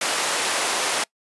pink high-pass noise, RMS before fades -23 dBFS, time 0.01-1.04 s, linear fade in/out 5 ms, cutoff 570 Hz, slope 12 dB/octave, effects noise-tail reverb RT60 0.1 s tail -24 dB re dry + resampled to 24000 Hz

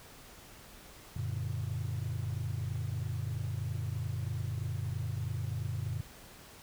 sine chord, Gb augmented, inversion none, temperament just, 92.5 / 115.62 / 144.53 Hz, Gb2 / Bb2 / D3, 0 / -14 / -27 cents, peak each -36 / -35 / -38 dBFS, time 1.16-6.01 s, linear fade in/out 5 ms, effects tanh soft clip ceiling -27 dBFS + pink hiss -53 dBFS RMS until 6.62 s

